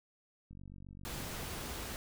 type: click train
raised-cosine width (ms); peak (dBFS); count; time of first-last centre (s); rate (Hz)
5; -39; 45; 0.51-1.434; 47.6
type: noise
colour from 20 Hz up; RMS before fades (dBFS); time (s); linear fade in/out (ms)
pink; -42; 1.05-1.96; 0
effects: none